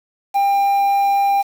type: tone with quantisation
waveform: triangle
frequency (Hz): 797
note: G5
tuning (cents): +28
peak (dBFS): -11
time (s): 0.34-1.43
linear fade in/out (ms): 20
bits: 6
effects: none